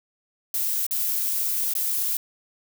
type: noise with dropouts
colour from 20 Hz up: violet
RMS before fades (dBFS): -25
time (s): 0.54-2.17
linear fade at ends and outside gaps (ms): 2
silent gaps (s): 0.866-0.909 / 1.737-1.751
effects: none